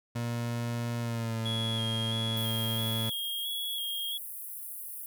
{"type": "tone with pitch glide", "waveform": "30% pulse", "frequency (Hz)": [118.3, 112.5], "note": ["A#2", "A2"], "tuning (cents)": [26, 39], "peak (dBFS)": -28, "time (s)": [0.15, 3.1], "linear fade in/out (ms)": 10, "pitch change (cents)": -87, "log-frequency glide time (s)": [1, 1.4]}
{"type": "tone with vibrato", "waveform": "triangle", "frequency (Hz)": 3300, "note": "G#7", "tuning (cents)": -12, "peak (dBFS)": -31, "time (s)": [1.45, 4.18], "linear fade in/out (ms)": 10, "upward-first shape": "square", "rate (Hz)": 1.5, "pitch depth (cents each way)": 27}
{"type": "high-pass noise", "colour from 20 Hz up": "pink", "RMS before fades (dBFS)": -41, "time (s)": [2.37, 5.06], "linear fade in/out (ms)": 0, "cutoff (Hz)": 10000, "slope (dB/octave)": 48}
{"effects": []}